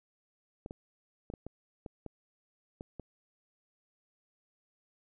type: clicks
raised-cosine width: 2 ms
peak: -28 dBFS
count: 9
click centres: 0.661 / 0.709 / 1.301 / 1.338 / 1.466 / 1.862 / 2.063 / 2.809 / 2.997 s
effects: none